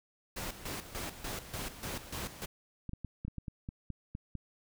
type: noise with tremolo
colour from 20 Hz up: pink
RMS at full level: -39 dBFS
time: 0.36-2.46 s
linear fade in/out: 10 ms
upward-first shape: square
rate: 3.4 Hz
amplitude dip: 70%
type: clicks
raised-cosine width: 5 ms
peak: -27 dBFS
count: 11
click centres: 2.893 / 2.934 / 3.047 / 3.25 / 3.281 / 3.383 / 3.482 / 3.689 / 3.903 / 4.151 / 4.353 s
effects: none